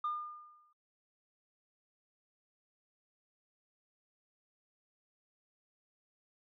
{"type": "tone with exponential decay", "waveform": "sine", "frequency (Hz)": 1210, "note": "D#6", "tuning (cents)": -49, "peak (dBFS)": -30, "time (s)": [0.04, 0.73], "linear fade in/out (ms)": 5, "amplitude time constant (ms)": 150, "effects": ["noise-tail reverb RT60 0.1 s tail -21 dB re dry", "tanh soft clip ceiling -29 dBFS"]}